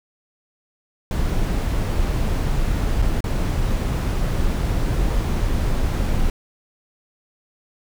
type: noise with dropouts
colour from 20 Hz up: brown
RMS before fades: -20 dBFS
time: 1.11-6.3 s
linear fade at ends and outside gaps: 1 ms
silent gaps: 3.019-3.023 / 3.206-3.241 s
effects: none